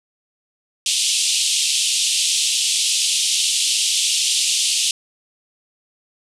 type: band-pass noise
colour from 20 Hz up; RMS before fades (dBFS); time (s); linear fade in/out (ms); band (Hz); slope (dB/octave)
pink; -19; 0.86-4.91; 2; 2800 to 9800; 48
effects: none